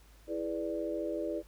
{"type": "chord", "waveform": "sine", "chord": "E dominant seventh", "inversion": "none", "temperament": "equal", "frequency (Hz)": [329.6, 415.3, 493.9, 587.3], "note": ["E4", "G#4", "B4", "D5"], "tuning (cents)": [0, 0, 0, 0], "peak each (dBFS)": [-36, -40, -40, -37], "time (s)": [0.27, 1.43], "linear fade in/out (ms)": 50, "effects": ["added 52 Hz sine -56 dBFS peak until 1.47 s", "pink hiss -63 dBFS RMS until 1.47 s"]}